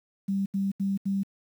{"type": "tone bursts", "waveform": "sine", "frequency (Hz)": 196, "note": "G3", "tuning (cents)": 0, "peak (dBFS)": -24, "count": 4, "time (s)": [0.28, 1.234], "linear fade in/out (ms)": 10, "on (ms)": 180, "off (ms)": 78, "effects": ["9-bit"]}